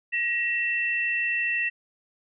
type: tone pair together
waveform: sine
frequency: 1900 / 2687 Hz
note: A#6 / E7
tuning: +33 / +33 cents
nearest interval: tritone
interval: 600 cents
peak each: -26 dBFS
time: 0.12-1.7 s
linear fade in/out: 20 ms
effects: none